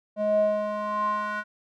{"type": "tone with band-pass filter sweep", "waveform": "square", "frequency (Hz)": 210, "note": "G#3", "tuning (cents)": 19, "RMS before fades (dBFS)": -26, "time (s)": [0.16, 1.44], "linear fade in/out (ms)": 50, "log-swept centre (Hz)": [530, 1400], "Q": 6.4, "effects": []}